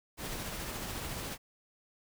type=noise with tremolo; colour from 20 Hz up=pink; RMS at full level=-38 dBFS; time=0.17-1.38 s; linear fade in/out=50 ms; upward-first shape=triangle; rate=14 Hz; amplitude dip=30%; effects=none